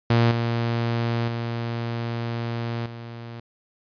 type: tone with level steps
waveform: sawtooth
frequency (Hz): 117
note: A#2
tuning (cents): +7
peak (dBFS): -12 / -18 / -22 / -31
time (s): 0.1-3.4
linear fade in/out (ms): 5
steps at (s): 0.31 / 1.28 / 2.86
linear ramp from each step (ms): 2
effects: resampled to 11025 Hz